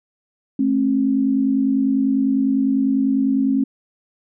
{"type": "tone pair together", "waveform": "sine", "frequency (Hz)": [219.5, 269.5], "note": ["A3", "C#4"], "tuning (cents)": [-4, -49], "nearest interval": "major third", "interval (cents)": 355, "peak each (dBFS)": [-21, -16], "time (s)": [0.59, 3.64], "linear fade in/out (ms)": 5, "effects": []}